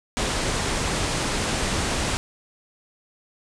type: low-pass noise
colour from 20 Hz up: pink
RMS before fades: -25 dBFS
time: 0.17-2.17 s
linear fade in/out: 0 ms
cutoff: 9500 Hz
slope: 48 dB/octave
effects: none